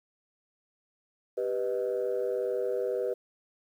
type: chord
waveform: sine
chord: G augmented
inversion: none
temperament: equal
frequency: 392 / 493.9 / 622.3 Hz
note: G4 / B4 / D#5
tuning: 0 / 0 / 0 cents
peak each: -31 / -29 / -35 dBFS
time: 1.37-3.14 s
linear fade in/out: 10 ms
effects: tanh soft clip ceiling -21 dBFS + 10-bit